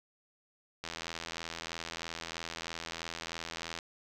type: click train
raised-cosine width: 0.2 ms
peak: -21 dBFS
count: 246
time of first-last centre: 0.84-3.788 s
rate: 83.1 Hz
effects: 10-bit